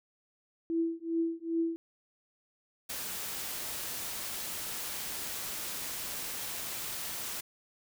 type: tone with tremolo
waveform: sine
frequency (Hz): 331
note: E4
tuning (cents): +7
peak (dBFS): -25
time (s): 0.7-1.76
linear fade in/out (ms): 0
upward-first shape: triangle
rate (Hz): 2.5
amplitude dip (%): 100
type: noise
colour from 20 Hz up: white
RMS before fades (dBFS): -38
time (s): 2.89-7.41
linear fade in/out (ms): 10
effects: none